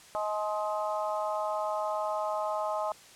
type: harmonic tone with a mistuned harmonic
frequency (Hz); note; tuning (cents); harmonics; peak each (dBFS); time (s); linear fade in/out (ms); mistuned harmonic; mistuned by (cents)
210; G#3; +19; 3 / 4 / 5 / 6; -32 / -34 / -36 / -38; 0.15-2.92; 0; 4; +17
effects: white hiss -53 dBFS RMS until 3.15 s + low-pass 9000 Hz 12 dB/octave